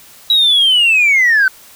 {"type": "linear sweep", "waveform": "sine", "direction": "down", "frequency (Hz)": [3896, 1498], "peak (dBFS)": -6, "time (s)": [0.3, 1.48], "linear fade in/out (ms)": 2, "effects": ["tanh soft clip ceiling -5 dBFS", "white hiss -41 dBFS RMS until 1.75 s"]}